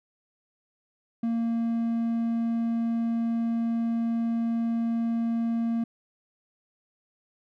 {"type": "tone", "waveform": "triangle", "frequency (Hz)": 230.6, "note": "A#3", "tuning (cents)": -19, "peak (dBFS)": -22, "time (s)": [1.23, 5.84], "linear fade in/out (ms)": 5, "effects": []}